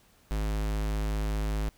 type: tone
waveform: square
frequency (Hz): 52.5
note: G#1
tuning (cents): +19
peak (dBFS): -28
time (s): 0.31-1.69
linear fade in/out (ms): 0
effects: pink hiss -62 dBFS RMS until 1.77 s